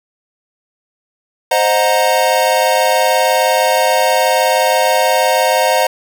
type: chord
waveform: square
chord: C half-diminished seventh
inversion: none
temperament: equal with one note detuned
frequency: 523.3 / 622.3 / 728.5 / 932.3 Hz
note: C5 / Eb5 / Gb5 / Bb5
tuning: 0 / 0 / -27 / 0 cents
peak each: -17 dBFS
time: 1.51-5.87 s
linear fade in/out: 5 ms
effects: none